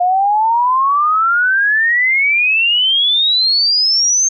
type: exponential sweep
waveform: sine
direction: up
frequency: 705 to 6410 Hz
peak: -10 dBFS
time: 0-4.29 s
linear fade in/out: 10 ms
effects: none